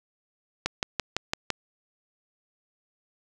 click train, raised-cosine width 0.2 ms, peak -8 dBFS, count 6, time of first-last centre 0.66-1.503 s, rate 5.93 Hz, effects none

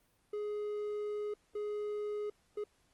triangle tone bursts at uneven times, 417.8 Hz, G#4, 10 cents sharp, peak -33 dBFS, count 3, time 0.33-1.34 / 1.55-2.3 / 2.57-2.64 s, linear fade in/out 5 ms, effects pink hiss -72 dBFS RMS until 2.93 s + Opus 32 kbps

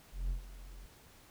triangle tone with ADSR envelope, 44 Hz, F1, 14 cents sharp, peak -28 dBFS, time 0.11-0.86 s, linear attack 190 ms, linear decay 110 ms, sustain -17 dB, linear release 4 ms, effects pink hiss -60 dBFS RMS until 1.3 s

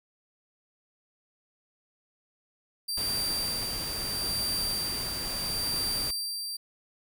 sawtooth tone with tremolo, 4699 Hz, D8, in tune, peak -25 dBFS, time 2.88-6.57 s, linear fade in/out 10 ms, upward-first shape sine, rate 0.76 Hz, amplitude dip 45%
pink noise, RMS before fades -38 dBFS, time 2.97-6.11 s, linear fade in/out 5 ms
effects none

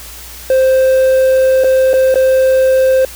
triangle tone with dropouts, 523.3 Hz, C5, in tune, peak -5 dBFS, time 0.5-3.05 s, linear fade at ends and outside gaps 2 ms, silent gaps 1.638-1.643 / 1.933-1.938 / 2.143-2.156 s, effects added 60 Hz sine -35 dBFS peak until 3.15 s + white hiss -32 dBFS RMS until 3.15 s

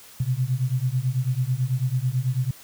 sine beating tone pair, 123.47 / 132.57 Hz, B2 / C3, 0 / +23 cents, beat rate 9.1 Hz, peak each -24 dBFS, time 0.2-2.51 s, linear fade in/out 5 ms, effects white hiss -47 dBFS RMS until 2.63 s

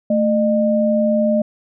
sine tone pair together, 221.1 / 608 Hz, A3 / D#5, +9 / -40 cents, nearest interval octave + tritone, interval 1751 cents, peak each -16 dBFS, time 0.1-1.42 s, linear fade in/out 5 ms, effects none

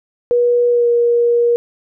sine tone with pitch glide, 482.9 to 474.6 Hz, B4 to A#4, -39 to +31 cents, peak -10 dBFS, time 0.31-1.56 s, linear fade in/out 0 ms, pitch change -30 cents, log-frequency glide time 0.69-0.88 s, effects none

